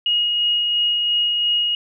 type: tone with tremolo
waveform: sine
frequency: 2880 Hz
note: F#7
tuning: 47 cents flat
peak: -15 dBFS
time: 0.06-1.75 s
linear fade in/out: 2 ms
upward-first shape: sine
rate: 2.9 Hz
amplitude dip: 25%
effects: none